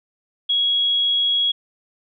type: tone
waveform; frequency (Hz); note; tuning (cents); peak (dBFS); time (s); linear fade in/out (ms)
sine; 3322; G#7; 0; -16; 0.49-1.52; 10
effects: none